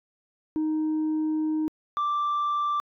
sine tone pair in turn, 311.1 / 1174.6 Hz, D#4 / D6, 0 / 0 cents, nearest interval octave + major seventh, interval 2300 cents, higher second, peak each -21 dBFS, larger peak neither, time 0.56-1.68 / 1.97-2.8 s, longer first, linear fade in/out 0 ms, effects tanh soft clip ceiling -22 dBFS

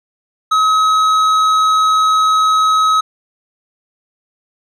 sine tone with tanh clipping, 1277 Hz, D#6, 45 cents sharp, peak -11 dBFS, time 0.51-3.01 s, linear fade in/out 10 ms, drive 10 dB, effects none

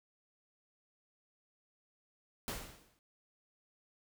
pink noise with exponential decay, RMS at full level -37 dBFS, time 2.48-2.99 s, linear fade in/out 0 ms, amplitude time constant 110 ms, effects none

